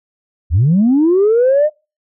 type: linear sweep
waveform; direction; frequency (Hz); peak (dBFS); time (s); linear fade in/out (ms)
sine; up; 67.5 to 622.3; -7; 0.5-1.7; 50
effects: noise-tail reverb RT60 0.3 s tail -25 dB re dry + tanh soft clip ceiling -5 dBFS